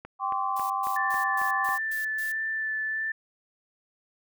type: click train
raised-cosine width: 0.5 ms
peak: -25 dBFS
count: 7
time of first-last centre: 0.05-1.689 s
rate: 3.66 Hz
type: chord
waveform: sine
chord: G suspended fourth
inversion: none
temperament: equal with one note detuned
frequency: 784 / 1046.5 / 1144.5 Hz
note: G5 / C6 / D6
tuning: 0 / 0 / -45 cents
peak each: -30 dBFS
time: 0.19-1.79 s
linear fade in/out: 50 ms
type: noise bursts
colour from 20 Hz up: blue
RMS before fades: -42 dBFS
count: 7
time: 0.56-2.32 s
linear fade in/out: 5 ms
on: 140 ms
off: 130 ms
type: tone with vibrato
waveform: sine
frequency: 1760 Hz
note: A6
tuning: in tune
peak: -27 dBFS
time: 0.96-3.12 s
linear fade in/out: 5 ms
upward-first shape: sine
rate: 1.5 Hz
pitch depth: 12 cents each way
effects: none